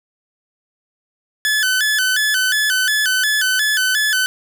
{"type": "tone with vibrato", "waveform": "sawtooth", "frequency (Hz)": 1614, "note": "G#6", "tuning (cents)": -50, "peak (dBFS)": -11, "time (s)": [1.45, 4.26], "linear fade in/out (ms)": 0, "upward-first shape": "square", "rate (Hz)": 2.8, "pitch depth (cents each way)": 110, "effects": []}